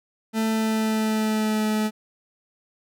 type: tone with pitch glide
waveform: 40% pulse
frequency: 221.4 to 215.1 Hz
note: A3 to A3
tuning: +11 to -39 cents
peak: -20 dBFS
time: 0.33-1.91 s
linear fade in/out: 50 ms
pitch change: -50 cents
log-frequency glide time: 0.46-1.66 s
effects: none